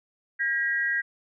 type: tone pair together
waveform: sine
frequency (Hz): 1617.6 / 1912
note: G#6 / A#6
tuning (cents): -46 / +43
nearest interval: minor third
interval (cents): 289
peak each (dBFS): -26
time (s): 0.39-1.02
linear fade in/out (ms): 20
effects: none